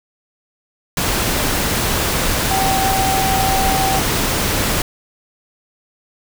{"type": "tone in noise", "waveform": "sine", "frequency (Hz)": 770, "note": "G5", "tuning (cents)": -31, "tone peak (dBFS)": -17, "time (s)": [2.51, 3.99], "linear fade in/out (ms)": 2, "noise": "pink", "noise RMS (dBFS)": -18, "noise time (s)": [0.97, 4.82], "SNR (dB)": -2, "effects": []}